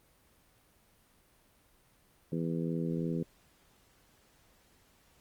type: harmonic tone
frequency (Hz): 83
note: E2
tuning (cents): +12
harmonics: 2 / 3 / 4 / 5 / 6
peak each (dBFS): -33 / -37 / -39 / -41 / -43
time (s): 2.32-3.23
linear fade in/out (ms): 5
effects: pink hiss -66 dBFS RMS until 5.2 s + Opus 32 kbps